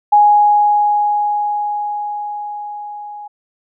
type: tone with level ramp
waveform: sine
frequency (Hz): 830.6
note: G#5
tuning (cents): 0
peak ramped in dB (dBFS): -5 to -28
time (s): 0.12-3.28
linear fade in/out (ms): 10
effects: none